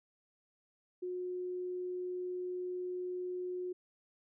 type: tone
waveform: sine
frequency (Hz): 362.2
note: F#4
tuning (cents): -37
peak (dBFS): -36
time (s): 1.02-3.73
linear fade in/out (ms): 10
effects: none